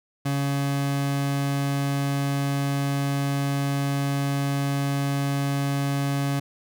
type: tone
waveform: 30% pulse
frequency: 140 Hz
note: C#3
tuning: 18 cents sharp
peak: -20 dBFS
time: 0.25-6.4 s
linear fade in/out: 10 ms
effects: none